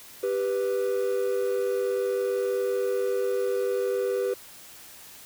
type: tone pair together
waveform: triangle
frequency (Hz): 393.4 / 493.9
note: G4 / B4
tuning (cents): +6 / 0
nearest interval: major third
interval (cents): 394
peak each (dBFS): -24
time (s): 0.23-4.34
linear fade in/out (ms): 5
effects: tanh soft clip ceiling -16 dBFS + white hiss -47 dBFS RMS until 5.25 s